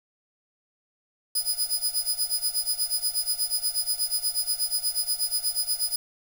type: tone with tremolo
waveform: 15% pulse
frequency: 4978 Hz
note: D#8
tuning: in tune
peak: -15 dBFS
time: 1.35-5.96 s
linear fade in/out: 5 ms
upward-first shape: sine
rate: 8.3 Hz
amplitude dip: 85%
effects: 7-bit